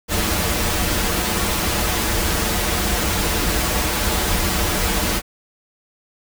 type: noise with comb filter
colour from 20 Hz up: pink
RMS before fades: -20 dBFS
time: 0.08-5.22 s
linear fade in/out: 50 ms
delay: 7.5 ms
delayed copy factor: -0.7
effects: none